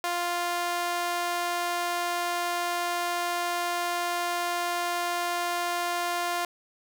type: tone with high-pass filter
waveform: sawtooth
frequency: 349.2 Hz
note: F4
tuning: in tune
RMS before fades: -29 dBFS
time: 0.04-6.45 s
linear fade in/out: 0 ms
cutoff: 740 Hz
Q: 1.3
effects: none